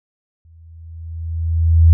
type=tone with exponential growth; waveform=sine; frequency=82.2 Hz; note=E2; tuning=4 cents flat; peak=-4 dBFS; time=0.45-1.93 s; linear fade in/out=0 ms; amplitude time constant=320 ms; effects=none